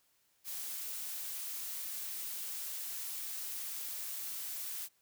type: noise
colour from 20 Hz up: blue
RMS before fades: -41 dBFS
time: 0.44-4.89 s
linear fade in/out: 50 ms
effects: white hiss -73 dBFS RMS until 5.01 s